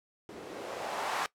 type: noise with low-pass filter sweep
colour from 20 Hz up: violet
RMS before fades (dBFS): -37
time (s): 0.29-1.26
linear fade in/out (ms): 0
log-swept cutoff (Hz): 310 to 1000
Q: 1.7
effects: noise-tail reverb RT60 0.1 s tail -19 dB re dry